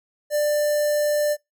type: tone with notch filter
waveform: square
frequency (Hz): 593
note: D5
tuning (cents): +17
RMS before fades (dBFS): -21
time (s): 0.3-1.37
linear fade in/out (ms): 50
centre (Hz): 2700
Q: 0.71
effects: noise-tail reverb RT60 0.2 s tail -26 dB re dry